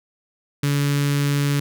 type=tone with notch filter; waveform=sawtooth; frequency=142.8 Hz; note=D3; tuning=48 cents flat; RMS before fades=-20 dBFS; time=0.63-1.6 s; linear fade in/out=5 ms; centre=710 Hz; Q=0.64; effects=none